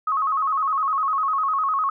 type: tone with vibrato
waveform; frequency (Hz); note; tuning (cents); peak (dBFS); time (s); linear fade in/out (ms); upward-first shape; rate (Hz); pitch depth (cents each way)
sine; 1178; D6; +5; -19; 0.07-1.9; 5; square; 9.9; 120
effects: none